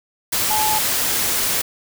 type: tone in noise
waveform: sine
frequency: 860 Hz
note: A5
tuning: 40 cents flat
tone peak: -19 dBFS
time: 0.5-0.79 s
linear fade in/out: 10 ms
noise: white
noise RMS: -20 dBFS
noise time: 0.32-1.62 s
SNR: -2 dB
effects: none